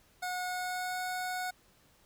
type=tone with pitch glide; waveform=25% pulse; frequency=727 to 733.3 Hz; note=F#5 to F#5; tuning=-31 to -16 cents; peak=-30 dBFS; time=0.22-1.51 s; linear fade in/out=10 ms; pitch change=+15 cents; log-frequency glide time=0.47-1 s; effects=pink hiss -65 dBFS RMS until 2.05 s